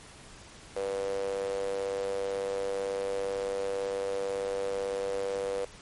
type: tone with high-pass filter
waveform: sawtooth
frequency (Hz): 98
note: G2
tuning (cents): 0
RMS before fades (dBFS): -32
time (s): 0.76-5.65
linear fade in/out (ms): 5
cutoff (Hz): 500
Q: 9.5
effects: pink hiss -50 dBFS RMS until 5.81 s + MP3 48 kbps